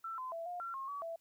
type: tone with pitch steps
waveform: sine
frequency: 1336 / 1026 / 666 / 710 / 1363 / 1076 / 1137 / 664 Hz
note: E6 / C6 / E5 / F5 / F6 / C6 / C#6 / E5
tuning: +23 / -34 / +18 / +28 / -43 / +48 / +44 / +12 cents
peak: -39 dBFS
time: 0.04-1.16 s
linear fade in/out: 5 ms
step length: 140 ms
effects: white hiss -75 dBFS RMS until 1.2 s